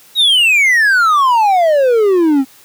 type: exponential sweep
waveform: triangle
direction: down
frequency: 3880 to 258.2 Hz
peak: -6 dBFS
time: 0.15-2.45 s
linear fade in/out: 50 ms
effects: white hiss -44 dBFS RMS until 2.64 s + high-pass 100 Hz 12 dB/octave